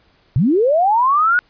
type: linear sweep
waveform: sine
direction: up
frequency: 107.1 to 1480 Hz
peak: -11 dBFS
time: 0.36-1.39 s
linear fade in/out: 0 ms
effects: pink hiss -56 dBFS RMS until 1.49 s + resampled to 11025 Hz